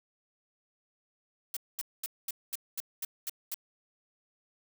blue noise bursts, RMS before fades -35 dBFS, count 9, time 1.54-3.543 s, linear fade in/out 2 ms, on 27 ms, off 220 ms, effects none

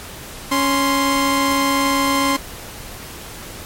sawtooth tone pair together, 277.2 / 1046.6 Hz, C#4 / C6, 0 / 0 cents, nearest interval octave + major seventh, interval 2300 cents, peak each -14 dBFS, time 0.51-2.37 s, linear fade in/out 10 ms, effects pink hiss -34 dBFS RMS until 3.65 s + MP3 64 kbps

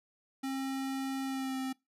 square tone with pitch glide, 268.2 to 262.8 Hz, C4 to C4, +43 to +8 cents, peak -34 dBFS, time 0.43-1.73 s, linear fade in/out 10 ms, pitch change -35 cents, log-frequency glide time 1.25-1.58 s, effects noise-tail reverb RT60 0.2 s tail -23 dB re dry + resampled to 32000 Hz

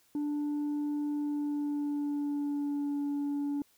sine tone with pitch glide, 293.7 to 286.7 Hz, D4 to D4, 0 to -42 cents, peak -27 dBFS, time 0.15-3.62 s, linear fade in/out 2 ms, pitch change -42 cents, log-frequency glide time 1.1-3.01 s, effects tanh soft clip ceiling -29 dBFS + white hiss -67 dBFS RMS until 3.77 s

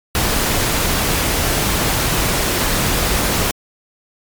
pink noise, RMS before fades -17 dBFS, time 0.15-3.51 s, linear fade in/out 0 ms, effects MP3 96 kbps

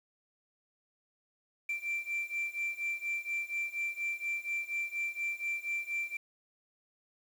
sine beating tone pair, 2349 / 2353.2 Hz, D7 / D7, 0 / +3 cents, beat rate 4.2 Hz, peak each -35 / -34 dBFS, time 1.69-6.17 s, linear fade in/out 5 ms, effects tanh soft clip ceiling -29 dBFS + 9-bit

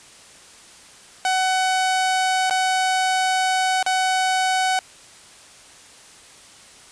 sawtooth tone with dropouts, 750 Hz, F#5, 23 cents sharp, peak -14 dBFS, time 1.25-4.79 s, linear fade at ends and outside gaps 1 ms, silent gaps 2.498-2.508 / 3.828-3.863 s, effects white hiss -46 dBFS RMS until 6.91 s + resampled to 22050 Hz

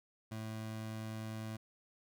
25% pulse tone, 110 Hz, A2, in tune, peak -37 dBFS, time 0.31-1.57 s, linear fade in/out 10 ms, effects none

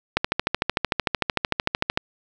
click train, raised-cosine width 0.3 ms, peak -3 dBFS, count 25, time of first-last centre 0.17-1.975 s, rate 13.3 Hz, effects none

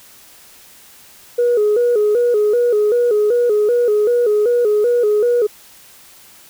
sine tone with vibrato, 450 Hz, A4, 39 cents sharp, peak -10 dBFS, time 1.38-5.47 s, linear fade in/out 10 ms, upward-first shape square, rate 2.6 Hz, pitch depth 120 cents each way, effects tanh soft clip ceiling -8 dBFS + white hiss -44 dBFS RMS until 6.49 s

